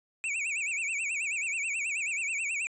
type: tone with vibrato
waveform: square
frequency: 2465 Hz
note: D#7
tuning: 17 cents flat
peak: -30 dBFS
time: 0.24-2.67 s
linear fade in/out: 0 ms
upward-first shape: sine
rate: 9.3 Hz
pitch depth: 180 cents each way
effects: resampled to 22050 Hz